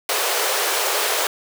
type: high-pass noise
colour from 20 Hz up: pink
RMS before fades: -21 dBFS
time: 0.09-1.27 s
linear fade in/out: 2 ms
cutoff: 400 Hz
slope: 48 dB/octave
effects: none